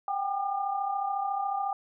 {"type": "tone cluster", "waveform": "sine", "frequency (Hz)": [764, 798, 1206], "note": ["G5", "G5", "D6"], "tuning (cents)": [-45, 31, 46], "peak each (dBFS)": [-35, -29, -35], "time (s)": [0.08, 1.73], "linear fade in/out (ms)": 2, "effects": []}